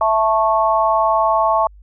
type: chord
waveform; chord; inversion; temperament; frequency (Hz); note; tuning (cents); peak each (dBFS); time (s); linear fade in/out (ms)
sine; A major; second; just; 660 / 880 / 1100; E5 / A5 / C#6; +2 / 0 / -14; -17; 0.01-1.67; 2
effects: added 50 Hz sine -40 dBFS peak until 1.82 s